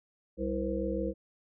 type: harmonic tone with a mistuned harmonic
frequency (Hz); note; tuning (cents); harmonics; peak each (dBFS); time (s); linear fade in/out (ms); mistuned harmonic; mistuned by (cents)
65.41; C2; 0; 1 / 3 / 5 / 7 / 8; -37 / -36 / -35 / -36 / -36; 0.37-1.14; 50; 7; +70
effects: none